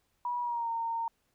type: tone with pitch glide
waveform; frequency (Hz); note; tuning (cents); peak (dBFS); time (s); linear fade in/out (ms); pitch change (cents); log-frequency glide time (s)
sine; 970 to 918.7; B5 to A#5; -31 to -25; -30; 0.25-1.08; 2; -94; 0.41-0.7
effects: pink hiss -75 dBFS RMS until 1.34 s